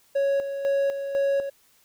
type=tone with tremolo; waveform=triangle; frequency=554.4 Hz; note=C#5; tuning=in tune; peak=-18 dBFS; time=0.15-1.5 s; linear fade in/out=10 ms; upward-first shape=square; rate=2 Hz; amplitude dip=60%; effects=white hiss -61 dBFS RMS until 1.84 s